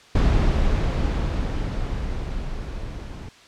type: noise with level ramp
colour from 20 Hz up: brown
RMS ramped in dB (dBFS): -17 to -34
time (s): 0.15-3.29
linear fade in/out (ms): 5
effects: white hiss -49 dBFS RMS until 3.47 s + low-pass 5000 Hz 12 dB/octave